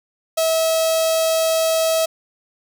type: tone with notch filter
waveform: sawtooth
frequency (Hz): 647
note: E5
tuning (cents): -32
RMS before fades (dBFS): -18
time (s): 0.37-2.06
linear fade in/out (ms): 10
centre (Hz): 1700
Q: 0.7
effects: none